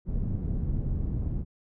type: low-pass noise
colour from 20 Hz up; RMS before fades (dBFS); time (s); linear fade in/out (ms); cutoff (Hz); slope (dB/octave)
pink; -29; 0.05-1.45; 50; 170; 12
effects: none